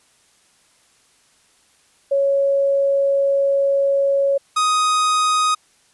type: tone pair in turn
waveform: sine / 45% pulse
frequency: 554.4 / 1250 Hz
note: C#5 / D#6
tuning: 0 / +8 cents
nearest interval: octave + major second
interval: 1408 cents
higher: second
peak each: -14 / -15 dBFS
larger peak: first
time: 2.11-4.38 / 4.56-5.55 s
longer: first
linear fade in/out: 10 ms
effects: white hiss -57 dBFS RMS until 5.93 s + resampled to 24000 Hz